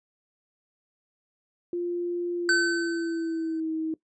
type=tone with pitch glide; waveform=sine; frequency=349.2 to 318.4 Hz; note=F4 to D#4; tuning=0 to +40 cents; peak=-26 dBFS; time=1.73-3.94 s; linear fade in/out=2 ms; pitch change=-160 cents; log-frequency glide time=2.35-3.72 s
type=tone with exponential decay; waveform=square; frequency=1528 Hz; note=G6; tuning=45 cents flat; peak=-19 dBFS; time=2.49-3.6 s; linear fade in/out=1 ms; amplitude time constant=240 ms
effects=noise-tail reverb RT60 0.1 s tail -19 dB re dry + resampled to 22050 Hz